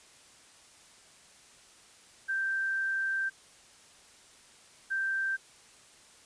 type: tone pair in turn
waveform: sine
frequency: 1568 / 1568 Hz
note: G6 / G6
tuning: 0 / 0 cents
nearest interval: unison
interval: 0 cents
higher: neither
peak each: -28 dBFS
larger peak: neither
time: 2.28-3.3 / 4.9-5.37 s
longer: first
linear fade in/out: 20 ms
effects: white hiss -57 dBFS RMS until 6.25 s + resampled to 22050 Hz